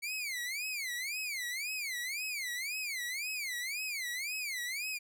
sawtooth tone with vibrato, 2217 Hz, C#7, in tune, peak -32 dBFS, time 0.02-4.99 s, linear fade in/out 20 ms, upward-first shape sine, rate 1.9 Hz, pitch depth 250 cents each way, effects none

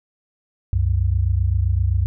sine tone pair together, 67.2 / 94.9 Hz, C2 / F#2, +47 / +44 cents, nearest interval tritone, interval 597 cents, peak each -19 / -18 dBFS, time 0.73-2.06 s, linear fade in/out 0 ms, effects none

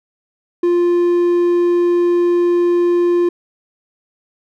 triangle tone with hard clipping, 349.2 Hz, F4, in tune, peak -12 dBFS, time 0.63-3.29 s, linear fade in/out 5 ms, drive 6 dB, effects none

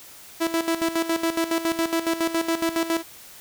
sawtooth tone with tremolo, 330.1 Hz, E4, 2 cents sharp, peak -16 dBFS, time 0.4-3.03 s, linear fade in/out 20 ms, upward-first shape square, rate 7.2 Hz, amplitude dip 70%, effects white hiss -45 dBFS RMS until 3.4 s

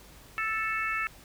harmonic tone, 440 Hz, A4, in tune, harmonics 3 / 4 / 5 / 6, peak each -32 / -33 / -34 / -35 dBFS, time 0.38-1.07 s, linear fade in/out 0 ms, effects added 50 Hz sine -56 dBFS peak until 1.24 s + pink hiss -53 dBFS RMS until 1.24 s

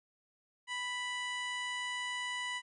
harmonic tone, 987 Hz, B5, 1 cent flat, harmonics 1 / 2 / 3 / 4 / 5 / 6 / 7 / 8 / 9, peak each -42 / -38 / -42 / -51 / -58 / -60 / -52 / -62 / -53 dBFS, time 0.67-2.62 s, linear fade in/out 50 ms, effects none

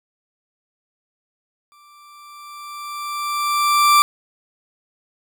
40% pulse tone with exponential growth, 1174.7 Hz, D6, in tune, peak -8 dBFS, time 1.72-4.02 s, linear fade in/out 0 ms, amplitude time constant 500 ms, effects none

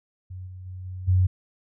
sine tone with level steps, 92.2 Hz, F#2, 6 cents flat, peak -34 / -37 / -34 / -32 / -16 dBFS, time 0.3-1.27 s, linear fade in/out 10 ms, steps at 0.46 / 0.65 / 0.84 / 1.07 s, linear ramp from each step 20 ms, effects none

